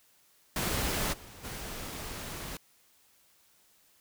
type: noise with level steps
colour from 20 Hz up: pink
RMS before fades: -31 / -50 / -40 dBFS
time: 0.56-2.57 s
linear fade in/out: 2 ms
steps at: 1.12 / 1.43 s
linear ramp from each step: 20 ms
effects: white hiss -65 dBFS RMS until 4 s